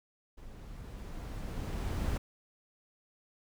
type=noise with level ramp; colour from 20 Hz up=brown; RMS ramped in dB=-50 to -31 dBFS; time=0.37-2.18 s; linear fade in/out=10 ms; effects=none